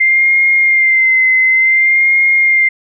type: tone with vibrato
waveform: sine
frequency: 2093 Hz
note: C7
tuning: in tune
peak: -7 dBFS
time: 0-2.69 s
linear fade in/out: 10 ms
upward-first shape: sine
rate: 0.56 Hz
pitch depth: 35 cents each way
effects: none